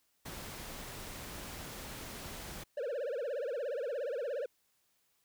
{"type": "noise", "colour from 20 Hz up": "pink", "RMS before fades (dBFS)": -45, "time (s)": [0.25, 2.64], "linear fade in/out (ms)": 10}
{"type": "tone with vibrato", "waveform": "triangle", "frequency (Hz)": 523.3, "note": "C5", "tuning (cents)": 0, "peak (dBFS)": -32, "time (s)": [2.77, 4.46], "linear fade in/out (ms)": 5, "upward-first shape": "triangle", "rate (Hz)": 17, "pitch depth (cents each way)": 280}
{"effects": ["white hiss -75 dBFS RMS until 5.24 s"]}